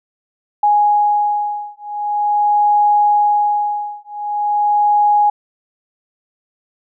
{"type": "beating tone pair", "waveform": "sine", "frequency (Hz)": [830, 830.44], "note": ["G#5", "G#5"], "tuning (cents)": [-1, 0], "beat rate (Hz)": 0.44, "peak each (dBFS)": -15, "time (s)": [0.63, 5.3], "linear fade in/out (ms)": 5, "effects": []}